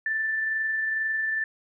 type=tone with amplitude modulation; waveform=sine; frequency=1766 Hz; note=A6; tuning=6 cents sharp; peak=-23 dBFS; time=0.06-1.44 s; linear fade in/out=2 ms; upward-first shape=sine; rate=22.2 Hz; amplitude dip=25%; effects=none